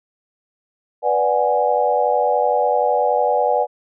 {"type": "chord", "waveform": "sine", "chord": "G# half-diminished seventh", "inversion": "first", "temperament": "equal", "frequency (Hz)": [493.9, 587.3, 740, 830.6], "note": ["B4", "D5", "F#5", "G#5"], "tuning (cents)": [0, 0, 0, 0], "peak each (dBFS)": -20, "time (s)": [1.02, 3.67], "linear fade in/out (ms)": 50, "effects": []}